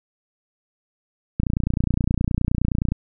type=click train; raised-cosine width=5 ms; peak=-8 dBFS; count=46; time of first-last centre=1.4-2.92 s; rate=29.6 Hz; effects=none